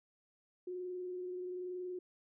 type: tone with frequency modulation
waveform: sine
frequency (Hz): 362.6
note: F#4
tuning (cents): -35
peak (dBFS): -39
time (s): 0.67-1.99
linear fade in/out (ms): 5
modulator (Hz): 21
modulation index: 0.23
effects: none